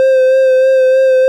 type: tone with vibrato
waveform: triangle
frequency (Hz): 523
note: C5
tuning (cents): -1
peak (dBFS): -4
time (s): 0-1.28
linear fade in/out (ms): 0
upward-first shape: sine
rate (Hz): 3.2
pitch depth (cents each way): 22
effects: none